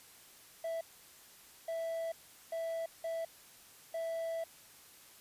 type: tone bursts at uneven times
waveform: triangle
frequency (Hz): 659.3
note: E5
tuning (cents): 0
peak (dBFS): -33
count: 5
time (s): 0.64-0.81 / 1.68-2.12 / 2.52-2.86 / 3.04-3.25 / 3.94-4.44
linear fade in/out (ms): 5
effects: white hiss -58 dBFS RMS until 5.2 s + resampled to 32000 Hz